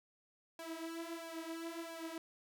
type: tone with flanger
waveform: sawtooth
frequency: 330 Hz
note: E4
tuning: 2 cents sharp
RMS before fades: -45 dBFS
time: 0.59-2.18 s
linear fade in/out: 2 ms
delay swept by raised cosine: 1.2 to 6.8 ms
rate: 1.5 Hz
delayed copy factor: +0.8
effects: none